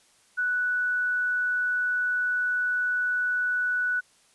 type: tone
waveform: sine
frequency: 1480 Hz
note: F#6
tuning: in tune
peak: -23 dBFS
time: 0.37-4.01 s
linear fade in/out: 20 ms
effects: white hiss -61 dBFS RMS until 4.34 s + resampled to 24000 Hz